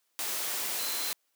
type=tone in noise; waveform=sine; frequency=4080 Hz; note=C8; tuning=44 cents flat; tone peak=-38 dBFS; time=0.79-1.12 s; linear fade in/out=0 ms; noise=white; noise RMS=-33 dBFS; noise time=0.19-1.13 s; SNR=-8 dB; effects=white hiss -75 dBFS RMS until 1.35 s + high-pass 300 Hz 12 dB/octave